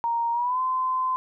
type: tone with pitch glide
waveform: sine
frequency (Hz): 933 to 1029.3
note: A#5 to C6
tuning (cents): +1 to -29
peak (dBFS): -22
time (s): 0.04-1.16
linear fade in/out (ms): 0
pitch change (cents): +170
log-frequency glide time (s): 0.32-0.6
effects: none